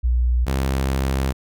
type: tone pair in turn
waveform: sine / sawtooth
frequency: 60.6 / 66.77 Hz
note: B1 / C2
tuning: -32 / +36 cents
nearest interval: major second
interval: 168 cents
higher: second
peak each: -15 dBFS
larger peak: neither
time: 0.03-0.46 / 0.46-1.33 s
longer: second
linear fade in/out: 20 ms
effects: none